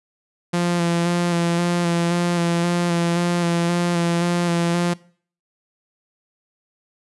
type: tone with vibrato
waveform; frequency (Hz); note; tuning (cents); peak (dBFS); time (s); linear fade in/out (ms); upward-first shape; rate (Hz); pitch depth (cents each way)
sawtooth; 172.3; F3; -23; -14; 0.53-4.94; 10; square; 1.9; 18
effects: noise-tail reverb RT60 0.5 s tail -22 dB re dry + resampled to 24000 Hz